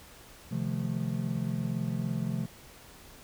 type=chord; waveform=triangle; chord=F dominant seventh; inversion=second; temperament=just; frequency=130.96 / 157.15 / 174.61 / 218.3 Hz; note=C3 / Eb3 / F3 / A3; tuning=+2 / +18 / 0 / -13 cents; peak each=-32 / -35 / -32 / -33 dBFS; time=0.51-2.46 s; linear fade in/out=10 ms; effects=pink hiss -52 dBFS RMS until 3.23 s